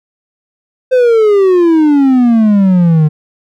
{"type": "exponential sweep", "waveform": "triangle", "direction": "down", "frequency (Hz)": [520, 149.7], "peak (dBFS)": -3, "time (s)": [0.91, 3.09], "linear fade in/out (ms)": 20, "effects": []}